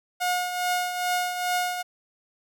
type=tone with tremolo; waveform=sawtooth; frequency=720 Hz; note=F#5; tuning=47 cents flat; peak=-18 dBFS; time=0.2-1.83 s; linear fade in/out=20 ms; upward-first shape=triangle; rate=2.4 Hz; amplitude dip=60%; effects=none